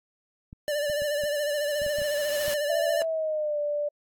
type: clicks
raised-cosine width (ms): 5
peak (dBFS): -30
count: 9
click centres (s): 0.529 / 0.899 / 1.02 / 1.237 / 1.818 / 1.864 / 1.986 / 2.018 / 2.481
type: tone with vibrato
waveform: square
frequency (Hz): 587.3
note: D5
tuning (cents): 0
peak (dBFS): -26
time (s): 0.68-3.02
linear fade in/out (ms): 0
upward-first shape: sine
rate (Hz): 14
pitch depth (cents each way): 46
type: noise with exponential growth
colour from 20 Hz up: white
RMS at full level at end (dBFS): -34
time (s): 0.79-2.54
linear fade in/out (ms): 1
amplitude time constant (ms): 380
type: tone with pitch glide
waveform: sine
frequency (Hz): 660 to 588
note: E5 to D5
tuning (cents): +2 to +2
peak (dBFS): -25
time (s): 2.69-3.89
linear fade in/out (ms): 10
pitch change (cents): -200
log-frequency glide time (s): 2.99-3.59
effects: AAC 64 kbps